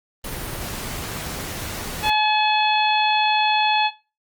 pink noise, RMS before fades -30 dBFS, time 0.24-2.1 s, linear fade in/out 5 ms
harmonic tone, 854 Hz, G#5, 48 cents sharp, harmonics 1 / 2 / 3 / 4 / 5, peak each -18 / -26 / -24 / -25 / -31 dBFS, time 2.02-3.91 s, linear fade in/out 50 ms
effects noise-tail reverb RT60 0.3 s tail -18 dB re dry + Opus 32 kbps

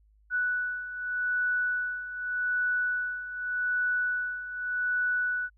sine beating tone pair, 1480 / 1480.84 Hz, F#6 / F#6, 0 / +1 cents, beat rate 0.84 Hz, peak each -33 / -28 dBFS, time 0.3-5.5 s, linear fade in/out 50 ms, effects added 52 Hz sine -59 dBFS peak until 5.57 s

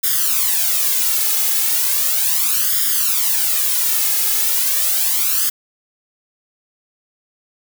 blue noise with flanger, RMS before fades -17 dBFS, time 0.03-5.5 s, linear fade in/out 10 ms, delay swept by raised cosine 0.58 to 2.38 ms, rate 0.36 Hz, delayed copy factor +0.95, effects none

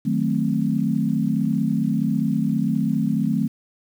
sine chord, D# diminished seventh, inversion none, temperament equal, 155.56 / 185 / 220 / 261.6 Hz, D#3 / F#3 / A3 / C4, 0 / 0 / 0 / 0 cents, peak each -25 / -25 / -22 / -25 dBFS, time 0.05-3.48 s, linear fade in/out 10 ms, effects 8-bit

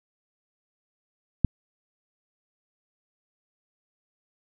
click, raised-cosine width 5 ms, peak -6 dBFS, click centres 1.447 s, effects none

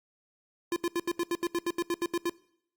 square tone bursts, 344.5 Hz, F4, 24 cents flat, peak -27 dBFS, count 14, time 0.72-2.296 s, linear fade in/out 2 ms, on 42 ms, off 76 ms, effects noise-tail reverb RT60 0.7 s tail -22 dB re dry + Opus 48 kbps

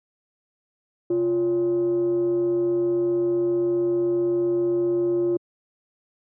sine tone with frequency modulation, 349.2 Hz, F4, in tune, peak -18 dBFS, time 1.1-5.37 s, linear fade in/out 5 ms, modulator 217 Hz, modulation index 0.35, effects tanh soft clip ceiling -15 dBFS + high-pass 150 Hz 12 dB/octave

